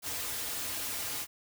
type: noise with comb filter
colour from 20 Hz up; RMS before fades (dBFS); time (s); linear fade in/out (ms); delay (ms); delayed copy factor
white; -36; 0.02-1.27; 50; 5.3; -0.6
effects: none